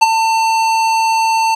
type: tone with ADSR envelope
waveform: square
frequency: 896 Hz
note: A5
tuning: 31 cents sharp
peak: -3 dBFS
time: 0.01-1.55 s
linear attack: 16 ms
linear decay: 25 ms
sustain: -9 dB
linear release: 8 ms
effects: low-pass 8000 Hz 12 dB/octave + 7-bit